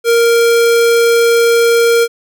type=tone; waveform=square; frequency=466.2 Hz; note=A#4; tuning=in tune; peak=-8 dBFS; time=0.04-2.08 s; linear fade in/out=50 ms; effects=none